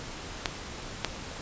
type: clicks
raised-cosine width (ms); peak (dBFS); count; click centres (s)
0.2; -8; 2; 0.458 / 1.047
effects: pink hiss -40 dBFS RMS until 1.41 s + resampled to 16000 Hz